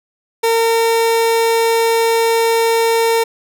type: tone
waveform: 30% pulse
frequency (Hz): 456.9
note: A#4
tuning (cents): -35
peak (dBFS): -9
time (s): 0.43-3.24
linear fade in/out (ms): 10
effects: none